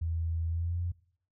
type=tone with pitch glide; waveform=sine; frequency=82.41 to 87.31 Hz; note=E2 to F2; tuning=0 to 0 cents; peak=-29 dBFS; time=0.01-0.92 s; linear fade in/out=10 ms; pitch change=+100 cents; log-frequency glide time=0.48-0.81 s; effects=noise-tail reverb RT60 0.6 s tail -21 dB re dry